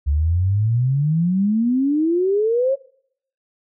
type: exponential sweep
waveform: sine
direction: up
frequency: 69.3 to 554.4 Hz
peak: -15 dBFS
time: 0.06-2.76 s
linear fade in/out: 20 ms
effects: noise-tail reverb RT60 0.7 s tail -25 dB re dry